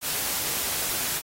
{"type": "noise", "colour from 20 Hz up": "white", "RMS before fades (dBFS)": -28, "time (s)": [0.01, 1.22], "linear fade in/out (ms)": 50, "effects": ["AAC 48 kbps"]}